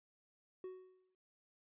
triangle tone with exponential decay, 371.3 Hz, F#4, 6 cents sharp, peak -40 dBFS, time 0.64-1.15 s, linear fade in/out 2 ms, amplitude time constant 110 ms, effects resampled to 8000 Hz

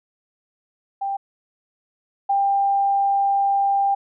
sine tone pair in turn, 790 / 794 Hz, G5 / G5, +13 / +22 cents, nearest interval unison, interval 9 cents, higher second, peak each -22 / -16 dBFS, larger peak second, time 1.01-1.17 / 2.29-3.95 s, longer second, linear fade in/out 10 ms, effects none

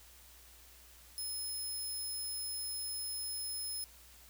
5% pulse tone, 5160 Hz, E8, 38 cents flat, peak -32 dBFS, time 1.18-3.84 s, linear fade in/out 0 ms, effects added 60 Hz sine -61 dBFS peak until 4.29 s + white hiss -59 dBFS RMS until 4.29 s

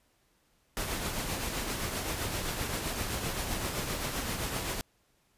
pink noise with tremolo, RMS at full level -32 dBFS, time 0.77-4.81 s, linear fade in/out 0 ms, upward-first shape triangle, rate 7.7 Hz, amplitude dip 45%, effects pink hiss -70 dBFS RMS until 5.37 s + resampled to 32000 Hz

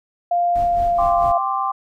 sine tone with pitch glide, 698.5 to 693.7 Hz, F5 to F5, 0 to -12 cents, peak -15 dBFS, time 0.31-1.38 s, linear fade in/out 5 ms, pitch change -12 cents, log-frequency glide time 0.58-1 s
brown noise with tremolo, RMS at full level -29 dBFS, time 0.55-1.32 s, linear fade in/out 5 ms, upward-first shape sine, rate 4.5 Hz, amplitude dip 65%
sine chord, G suspended fourth, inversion none, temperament equal, 784 / 1046.5 / 1174.7 Hz, G5 / C6 / D6, 0 / 0 / 0 cents, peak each -23 dBFS, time 0.98-1.72 s, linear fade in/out 10 ms
effects none

